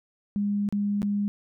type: tone with dropouts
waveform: sine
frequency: 203.9 Hz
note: G#3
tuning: 32 cents flat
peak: -23 dBFS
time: 0.36-1.28 s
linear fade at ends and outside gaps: 0 ms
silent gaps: 0.689-0.725 / 1.019-1.029 s
effects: none